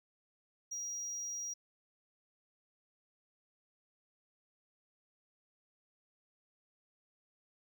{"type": "tone", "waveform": "triangle", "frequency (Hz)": 5730, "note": "F8", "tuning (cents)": 44, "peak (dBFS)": -37, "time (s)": [0.71, 1.54], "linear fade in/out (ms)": 10, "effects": []}